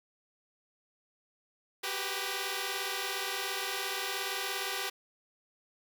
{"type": "tone cluster", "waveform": "5% pulse", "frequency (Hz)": [381.3, 398.5, 493, 1867], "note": ["G4", "G4", "B4", "A#6"], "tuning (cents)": [-48, 28, -3, 2], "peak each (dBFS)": [-27, -26, -27, -32], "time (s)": [1.83, 4.9], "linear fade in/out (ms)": 10, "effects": []}